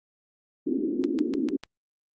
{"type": "band-pass noise", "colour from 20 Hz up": "pink", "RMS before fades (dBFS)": -27, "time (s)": [0.66, 1.57], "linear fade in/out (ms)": 10, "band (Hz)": [250, 360], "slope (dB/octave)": 48}
{"type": "click train", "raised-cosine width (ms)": 0.2, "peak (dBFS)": -20, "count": 5, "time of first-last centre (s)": [1.04, 1.636], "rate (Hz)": 6.71}
{"effects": ["Opus 48 kbps"]}